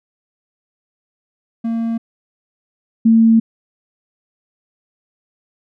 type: tone pair in turn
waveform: triangle / sine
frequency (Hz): 228.8 / 225.8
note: A#3 / A3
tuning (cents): -32 / +45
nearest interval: unison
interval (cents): 23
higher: first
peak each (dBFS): -15 / -7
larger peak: second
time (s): 1.64-1.98 / 3.05-3.4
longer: second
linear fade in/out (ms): 10
effects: none